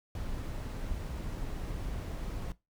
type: noise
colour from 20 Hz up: brown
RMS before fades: -37 dBFS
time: 0.15-2.52 s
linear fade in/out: 2 ms
effects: noise-tail reverb RT60 0.2 s tail -18 dB re dry